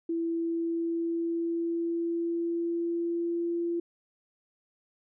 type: tone with pitch glide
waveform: sine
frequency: 332.9 to 341.3 Hz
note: E4 to F4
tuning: +17 to -40 cents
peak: -27 dBFS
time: 0.09-3.8 s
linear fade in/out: 5 ms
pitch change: +43 cents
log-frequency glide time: 0.34-3.59 s
effects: none